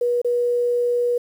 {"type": "tone with dropouts", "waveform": "sine", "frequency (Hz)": 483.8, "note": "B4", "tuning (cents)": -36, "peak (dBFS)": -17, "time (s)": [0.01, 1.18], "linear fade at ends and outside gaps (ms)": 5, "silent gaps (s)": [0.217, 0.246], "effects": ["8-bit"]}